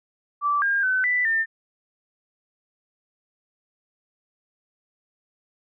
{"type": "tone with pitch steps", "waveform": "sine", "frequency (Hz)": [1163, 1611, 1517, 1983, 1802], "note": ["D6", "G6", "F#6", "B6", "A6"], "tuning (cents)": [-17, 47, 43, 7, 41], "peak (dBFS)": -19, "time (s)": [0.41, 1.46], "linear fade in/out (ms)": 50, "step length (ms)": 210, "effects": []}